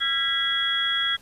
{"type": "tone cluster", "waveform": "sine", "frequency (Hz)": [1360, 1634, 1966, 3325], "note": ["F6", "G#6", "B6", "G#7"], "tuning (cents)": [-46, -29, -8, 1], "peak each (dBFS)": [-31, -29, -30, -23], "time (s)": [0, 1.17], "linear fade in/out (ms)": 20, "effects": ["pink hiss -53 dBFS RMS until 1.21 s", "resampled to 32000 Hz"]}